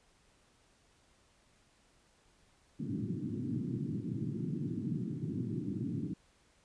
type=band-pass noise; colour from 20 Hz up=pink; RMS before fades=-37 dBFS; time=2.79-6.14 s; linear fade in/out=10 ms; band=110 to 330 Hz; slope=48 dB/octave; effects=pink hiss -68 dBFS RMS until 6.64 s + resampled to 22050 Hz